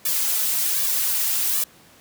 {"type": "noise with flanger", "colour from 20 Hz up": "blue", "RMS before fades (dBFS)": -22, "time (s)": [0.05, 1.64], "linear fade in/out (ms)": 5, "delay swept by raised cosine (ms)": [1.7, 4.7], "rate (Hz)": 1.3, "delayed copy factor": 0.95, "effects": ["pink hiss -51 dBFS RMS until 2 s", "high-pass 100 Hz 12 dB/octave"]}